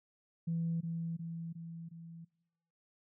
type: tone with echo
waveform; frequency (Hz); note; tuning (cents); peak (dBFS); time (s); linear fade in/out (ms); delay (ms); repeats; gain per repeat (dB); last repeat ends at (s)
sine; 166.2; E3; +15; -31; 0.47-0.81; 10; 360; 4; -4; 2.25
effects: noise-tail reverb RT60 0.9 s tail -23 dB re dry + tanh soft clip ceiling -27 dBFS